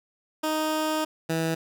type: tone pair in turn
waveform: 15% pulse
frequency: 311.1 / 162.81 Hz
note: D#4 / E3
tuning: 0 / -21 cents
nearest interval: major seventh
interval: 1121 cents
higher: first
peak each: -18 dBFS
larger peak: neither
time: 0.43-1.05 / 1.29-1.55 s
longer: first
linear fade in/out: 10 ms
effects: none